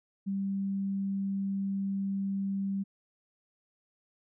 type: tone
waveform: sine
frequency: 196 Hz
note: G3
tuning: in tune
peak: -29 dBFS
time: 0.26-2.84 s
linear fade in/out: 20 ms
effects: none